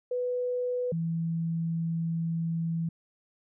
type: tone pair in turn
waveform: sine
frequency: 495.4 / 165.32 Hz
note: B4 / E3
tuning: +5 / +5 cents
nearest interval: octave + perfect fifth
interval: 1900 cents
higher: first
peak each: -27 dBFS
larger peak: neither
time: 0.11-0.92 / 0.92-2.89 s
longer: second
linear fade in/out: 5 ms
effects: none